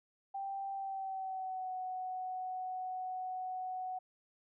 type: tone with pitch glide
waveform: sine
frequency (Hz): 784 to 742.1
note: G5 to F#5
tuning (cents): 0 to +5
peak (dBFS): -37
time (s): 0.34-3.99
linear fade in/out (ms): 10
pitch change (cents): -95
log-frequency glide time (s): 0.73-1.73
effects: none